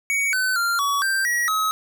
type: tone with pitch steps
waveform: square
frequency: 2246 / 1516 / 1389 / 1130 / 1571 / 1912 / 1278 Hz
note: C#7 / F#6 / F6 / C#6 / G6 / A#6 / D#6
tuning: +22 / +42 / -10 / +33 / +3 / +43 / +46 cents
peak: -20 dBFS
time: 0.1-1.71 s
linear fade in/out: 0 ms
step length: 230 ms
effects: none